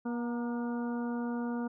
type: harmonic tone with a mistuned harmonic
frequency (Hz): 239.1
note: A#3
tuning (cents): +44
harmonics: 1 / 2 / 3 / 4 / 5 / 6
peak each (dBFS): -32 / -41 / -46 / -45 / -50 / -48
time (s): 0.05-1.68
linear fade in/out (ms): 10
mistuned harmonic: 4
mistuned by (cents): -40
effects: none